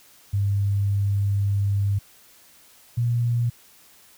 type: tone pair in turn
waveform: sine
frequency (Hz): 100 / 118.92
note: G2 / A#2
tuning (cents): +35 / +35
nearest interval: minor third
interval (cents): 300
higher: second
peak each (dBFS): -19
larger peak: neither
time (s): 0.33-1.99 / 2.97-3.5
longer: first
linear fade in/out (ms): 10
effects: white hiss -53 dBFS RMS until 4.17 s

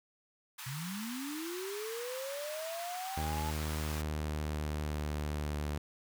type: high-pass noise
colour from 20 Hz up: pink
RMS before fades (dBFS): -45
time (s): 0.58-4.02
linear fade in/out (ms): 10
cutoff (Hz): 900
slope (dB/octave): 48
type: linear sweep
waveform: sine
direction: up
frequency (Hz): 123.6 to 870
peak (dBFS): -38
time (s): 0.66-3.51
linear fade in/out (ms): 10
type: tone with pitch glide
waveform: sawtooth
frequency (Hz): 77.5 to 74.3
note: D#2 to D2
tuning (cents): -6 to +21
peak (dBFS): -30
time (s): 3.17-5.78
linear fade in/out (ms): 5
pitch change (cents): -73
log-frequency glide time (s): 3.28-5.59
effects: none

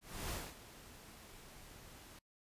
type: noise with ADSR envelope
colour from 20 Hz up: pink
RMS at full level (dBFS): -41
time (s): 0.01-2.19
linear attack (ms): 300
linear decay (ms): 230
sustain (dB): -15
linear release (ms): 4
effects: noise-tail reverb RT60 0.1 s tail -25 dB re dry + resampled to 32000 Hz

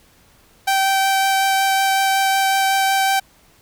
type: tone with vibrato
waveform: sawtooth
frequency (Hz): 776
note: G5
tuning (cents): -18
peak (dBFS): -11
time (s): 0.67-3.2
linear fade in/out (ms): 10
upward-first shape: sine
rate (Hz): 5.4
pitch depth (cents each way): 8
effects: pink hiss -53 dBFS RMS until 3.61 s

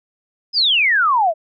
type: exponential sweep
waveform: sine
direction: down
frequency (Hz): 5180 to 612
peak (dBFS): -12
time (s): 0.53-1.34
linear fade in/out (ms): 50
effects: none

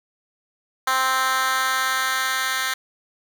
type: tone with high-pass filter sweep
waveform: 10% pulse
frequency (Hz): 261.6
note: C4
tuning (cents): 0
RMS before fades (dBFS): -22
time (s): 0.87-2.74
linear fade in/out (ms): 5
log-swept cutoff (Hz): 1100 to 1900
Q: 1.5
effects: none

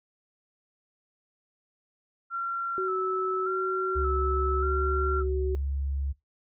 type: tone with vibrato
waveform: sine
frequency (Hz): 1339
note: E6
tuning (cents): +27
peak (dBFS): -28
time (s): 2.3-5.24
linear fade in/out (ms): 50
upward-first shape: square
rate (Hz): 0.86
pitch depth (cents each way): 39
type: tone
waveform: sine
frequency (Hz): 375.2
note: F#4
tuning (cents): +24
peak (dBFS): -28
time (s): 2.78-5.55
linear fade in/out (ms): 0
type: tone with pitch glide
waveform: sine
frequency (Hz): 68.4 to 69.23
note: C#2 to C#2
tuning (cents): -23 to -2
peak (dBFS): -27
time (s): 3.95-6.13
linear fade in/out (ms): 20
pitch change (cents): +21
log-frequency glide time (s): 4.44-5.53
effects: noise-tail reverb RT60 0.2 s tail -21 dB re dry

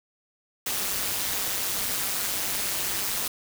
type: noise with amplitude modulation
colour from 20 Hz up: white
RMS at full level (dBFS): -25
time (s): 0.66-3.28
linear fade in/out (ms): 5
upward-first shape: sine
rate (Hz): 198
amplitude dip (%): 75
effects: none

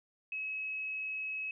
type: tone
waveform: sine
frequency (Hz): 2567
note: E7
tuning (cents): -47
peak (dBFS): -35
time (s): 0.32-1.51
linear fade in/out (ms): 2
effects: none

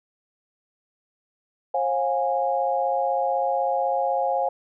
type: tone cluster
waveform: sine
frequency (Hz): 537 / 709 / 825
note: C5 / F5 / G#5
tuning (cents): +45 / +26 / -12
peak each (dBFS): -25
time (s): 1.74-4.49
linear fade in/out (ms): 5
effects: none

